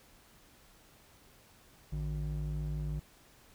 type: ring-modulated tone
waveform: triangle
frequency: 103.83 Hz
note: G#2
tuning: in tune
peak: -28 dBFS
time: 1.92-3 s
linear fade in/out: 10 ms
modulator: 46.9 Hz
effects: pink hiss -61 dBFS RMS until 3.54 s